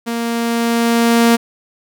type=tone with level ramp; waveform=sawtooth; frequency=232.9 Hz; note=A#3; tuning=1 cent flat; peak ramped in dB=-15 to -4 dBFS; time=0.06-1.37 s; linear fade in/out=20 ms; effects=none